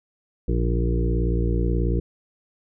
harmonic tone with a mistuned harmonic, 58.27 Hz, A#1, in tune, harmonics 1 / 2 / 3 / 5 / 6 / 7 / 8, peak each -21 / -27 / -28 / -32 / -30 / -34 / -33 dBFS, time 0.48-2 s, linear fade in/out 5 ms, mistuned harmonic 1, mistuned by -25 cents, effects none

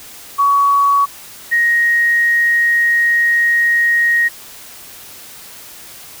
sine tone pair in turn, 1125 / 1876.8 Hz, C#6 / A#6, +25 / +11 cents, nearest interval major sixth, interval 886 cents, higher second, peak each -9 / -10 dBFS, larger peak first, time 0.38-1.06 / 1.51-4.29 s, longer second, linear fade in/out 20 ms, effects white hiss -36 dBFS RMS until 6.2 s

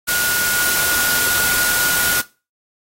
sine tone in noise, 1442 Hz, F#6, 45 cents flat, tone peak -19 dBFS, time 0.07-2.22 s, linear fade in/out 20 ms, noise white, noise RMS -19 dBFS, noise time 0.07-2.22 s, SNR -3 dB, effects noise-tail reverb RT60 0.3 s tail -19 dB re dry + AAC 48 kbps

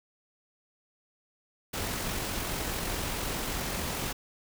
pink noise with amplitude modulation, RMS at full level -32 dBFS, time 1.73-4.13 s, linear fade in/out 10 ms, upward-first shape sine, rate 44.7 Hz, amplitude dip 25%, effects none

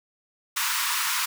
pink high-pass noise, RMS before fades -26 dBFS, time 0.56-1.26 s, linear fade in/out 10 ms, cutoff 930 Hz, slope 96 dB/octave, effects none

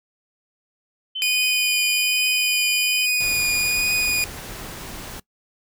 sine tone with pitch glide, 3062 to 3044 Hz, G7 to F#7, -41 to +48 cents, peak -25 dBFS, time 1.15-3.06 s, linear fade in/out 10 ms, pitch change -11 cents, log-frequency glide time 1.47-2.91 s
sawtooth tone with vibrato, 2460 Hz, D#7, 20 cents flat, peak -15 dBFS, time 1.22-4.24 s, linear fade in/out 0 ms, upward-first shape triangle, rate 1.2 Hz, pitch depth 13 cents each way
pink noise, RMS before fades -35 dBFS, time 3.2-5.2 s, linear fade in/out 5 ms
effects noise-tail reverb RT60 0.1 s tail -22 dB re dry

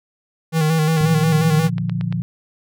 square tone with vibrato, 158.1 Hz, D#3, 28 cents sharp, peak -15 dBFS, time 0.52-1.7 s, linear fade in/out 50 ms, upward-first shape square, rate 5.6 Hz, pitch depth 39 cents each way
click train, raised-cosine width 0.3 ms, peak -17 dBFS, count 11, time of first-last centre 0.98-2.125 s, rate 8.73 Hz
sine chord, Bb major, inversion none, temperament equal with one note detuned, 116.54 / 148.37 / 174.61 Hz, Bb2 / D3 / F3, 0 / +18 / 0 cents, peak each -24 / -25 / -22 dBFS, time 1.01-2.22 s, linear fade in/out 0 ms
effects none

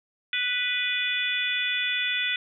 harmonic tone, 493.9 Hz, B4, in tune, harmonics 3 / 4 / 5 / 6 / 7, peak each -32 / -30 / -29 / -35 / -29 dBFS, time 0.33-2.36 s, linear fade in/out 2 ms, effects none

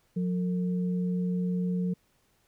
sine tone pair together, 179.4 / 452.1 Hz, F3 / A4, +47 / +47 cents, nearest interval octave + major third, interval 1600 cents, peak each -26 / -38 dBFS, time 0.16-1.94 s, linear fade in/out 10 ms, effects pink hiss -69 dBFS RMS until 2.47 s

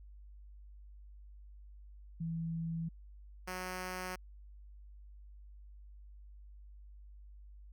sine / 5% pulse tone pair in turn, 164.81 / 183.64 Hz, E3 / F#3, 0 / -13 cents, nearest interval major second, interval 187 cents, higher second, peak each -35 / -28 dBFS, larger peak second, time 2.2-2.89 / 3.47-4.16 s, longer neither, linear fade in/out 10 ms, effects added 50 Hz sine -51 dBFS peak until 7.72 s

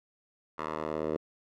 10% pulse tone with band-pass filter sweep, 77.78 Hz, D#2, in tune, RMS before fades -34 dBFS, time 0.58-1.17 s, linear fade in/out 10 ms, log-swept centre 1100 to 460 Hz, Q 1.7, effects none

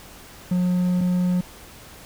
triangle tone pair in turn, 180 / 180 Hz, F#3 / F#3, -47 / -47 cents, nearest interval unison, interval 0 cents, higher neither, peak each -16 dBFS, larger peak neither, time 0.51-1.01 / 1.01-1.41 s, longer first, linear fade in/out 5 ms, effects pink hiss -44 dBFS RMS until 2.05 s

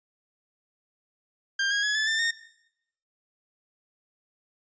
sawtooth tone with pitch steps, 1594 / 1639.8 / 1686.8 / 1735.3 / 1785.1 / 1836.3 Hz, G6 / G#6 / G#6 / A6 / A6 / A#6, +28 / -22 / +26 / -24 / +25 / -27 cents, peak -20 dBFS, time 1.59-2.31 s, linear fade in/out 5 ms, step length 120 ms, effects noise-tail reverb RT60 0.8 s tail -18 dB re dry + resampled to 16000 Hz

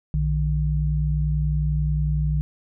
sine tone pair together, 60.3 / 151.55 Hz, B1 / D#3, -41 / -45 cents, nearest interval octave + major third, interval 1596 cents, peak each -22 dBFS, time 0.14-2.41 s, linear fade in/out 0 ms, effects none

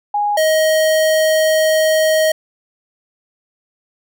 sine / square tone pair in turn, 826 / 629.1 Hz, G#5 / D#5, -10 / +19 cents, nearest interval perfect fourth, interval 471 cents, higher first, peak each -14 / -12 dBFS, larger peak second, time 0.14-0.37 / 0.37-2.32 s, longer second, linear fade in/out 5 ms, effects none

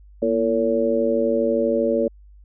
harmonic tone with a mistuned harmonic, 112.5 Hz, A2, 39 cents sharp, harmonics 2 / 3 / 4 / 5, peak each -24 / -25 / -22 / -21 dBFS, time 0.22-2.08 s, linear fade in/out 5 ms, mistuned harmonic 2, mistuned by +89 cents, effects added 50 Hz sine -44 dBFS peak until 2.44 s

